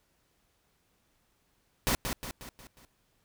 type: noise with echo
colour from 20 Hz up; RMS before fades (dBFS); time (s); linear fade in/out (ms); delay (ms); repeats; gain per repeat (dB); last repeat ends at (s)
pink; -27; 1.87-1.95; 0; 180; 5; -6; 2.85
effects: pink hiss -72 dBFS RMS until 3.24 s